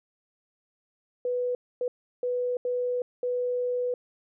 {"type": "tone bursts at uneven times", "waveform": "sine", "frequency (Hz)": 493.9, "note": "B4", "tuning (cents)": 0, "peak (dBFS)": -25, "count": 5, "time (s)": [[1.25, 1.55], [1.81, 1.88], [2.23, 2.57], [2.65, 3.02], [3.23, 3.94]], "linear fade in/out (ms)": 2, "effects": []}